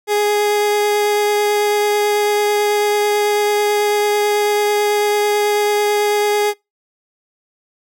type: tone with vibrato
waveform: 30% pulse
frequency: 415.3 Hz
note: G#4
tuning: in tune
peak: -11 dBFS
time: 0.07-6.54 s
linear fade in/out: 50 ms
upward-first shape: triangle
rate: 9.1 Hz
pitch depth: 9 cents each way
effects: noise-tail reverb RT60 0.2 s tail -24 dB re dry